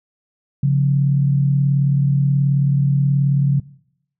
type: tone pair together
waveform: sine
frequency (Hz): 138.59 / 177.25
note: C#3 / F3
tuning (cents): 0 / +26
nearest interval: major third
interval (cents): 426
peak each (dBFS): -13 / -22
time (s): 0.63-3.6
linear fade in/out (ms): 5
effects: noise-tail reverb RT60 0.7 s tail -20 dB re dry